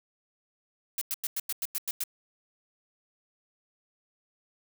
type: noise bursts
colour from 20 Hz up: blue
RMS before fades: -31 dBFS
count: 9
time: 0.98-2.038 s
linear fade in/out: 2 ms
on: 34 ms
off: 94 ms
effects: none